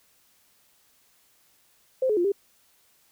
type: tone with pitch steps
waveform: sine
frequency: 520 / 425.1 / 349.5 / 399 Hz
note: C5 / G#4 / F4 / G4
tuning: -11 / +40 / +1 / +31 cents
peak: -20 dBFS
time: 2.02-2.32 s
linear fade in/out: 5 ms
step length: 75 ms
effects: white hiss -63 dBFS RMS until 3.11 s